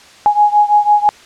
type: beating tone pair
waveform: sine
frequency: 830.6 / 836.6 Hz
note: G#5 / G#5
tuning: 0 / +12 cents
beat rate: 6 Hz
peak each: -10 / -12 dBFS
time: 0.26-1.09 s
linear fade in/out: 0 ms
effects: white hiss -41 dBFS RMS until 1.25 s + low-pass 6000 Hz 12 dB/octave